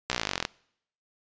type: slowing click train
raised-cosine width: 0.2 ms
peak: -9 dBFS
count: 19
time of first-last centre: 0.1-0.451 s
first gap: 15 ms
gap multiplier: 1.03
effects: noise-tail reverb RT60 0.7 s tail -24 dB re dry + resampled to 16000 Hz